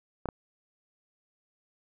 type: clicks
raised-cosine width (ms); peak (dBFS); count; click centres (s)
1; -18; 2; 0.257 / 0.288
effects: none